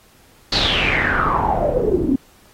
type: noise with low-pass filter sweep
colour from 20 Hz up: pink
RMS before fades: -18 dBFS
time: 0.52-2.16 s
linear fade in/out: 5 ms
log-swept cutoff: 4500 to 260 Hz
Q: 8.4
effects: pink hiss -52 dBFS RMS until 2.53 s + AAC 48 kbps